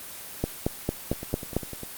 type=two click trains; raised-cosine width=2 ms; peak=-10 / -22 dBFS; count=6 / 8; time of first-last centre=0.44-1.566 / 1.13-1.834 s; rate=4.44 / 9.95 Hz; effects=white hiss -40 dBFS RMS until 1.97 s + Opus 24 kbps